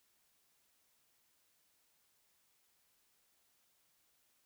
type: silence
effects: white hiss -75 dBFS RMS until 4.45 s